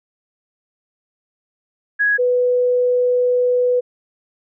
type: tone pair in turn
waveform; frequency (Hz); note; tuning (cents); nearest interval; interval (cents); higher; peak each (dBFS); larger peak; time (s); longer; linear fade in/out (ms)
sine; 1665 / 495; G#6 / B4; +4 / +4; octave + major sixth; 2100; first; -13; neither; 1.99-2.18 / 2.18-3.81; second; 20
effects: none